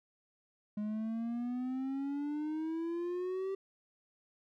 triangle exponential sweep, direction up, 207.7 to 390.5 Hz, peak -32 dBFS, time 0.77-3.55 s, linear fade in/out 5 ms, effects none

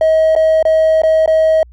triangle tone with dropouts, 636 Hz, D#5, 38 cents sharp, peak -5 dBFS, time 0.01-1.63 s, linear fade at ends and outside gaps 2 ms, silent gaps 0.352-0.362 / 0.627-0.652 / 1.019-1.034 / 1.26-1.276 s, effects tanh soft clip ceiling -3 dBFS + added 60 Hz sine -37 dBFS peak until 1.72 s

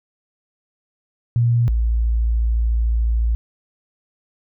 sine tone pair in turn, 118.5 / 56.9 Hz, A#2 / A#1, +29 / -41 cents, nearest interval octave + minor second, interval 1270 cents, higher first, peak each -13 / -15 dBFS, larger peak first, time 1.36-1.68 / 1.68-3.35 s, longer second, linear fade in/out 0 ms, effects none

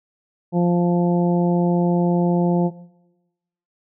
harmonic tone, 174.61 Hz, F3, in tune, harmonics 1 / 2 / 3 / 4 / 5, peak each -16 / -22 / -26 / -28 / -30 dBFS, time 0.52-2.71 s, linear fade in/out 50 ms, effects noise-tail reverb RT60 1.0 s tail -19 dB re dry

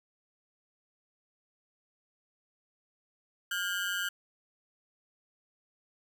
30% pulse ring-modulated tone, 1513 Hz, F#6, 38 cents sharp, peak -25 dBFS, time 3.51-4.09 s, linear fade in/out 5 ms, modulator 93.7 Hz, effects none

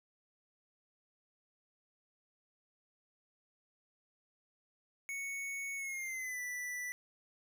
square tone with pitch glide, 2217 to 1975.1 Hz, C#7 to B6, 0 to 0 cents, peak -39 dBFS, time 5.09-6.92 s, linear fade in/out 0 ms, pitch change -200 cents, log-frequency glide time 5.76-6.41 s, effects none

